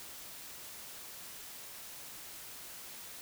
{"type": "silence", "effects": ["white hiss -48 dBFS RMS until 3.21 s"]}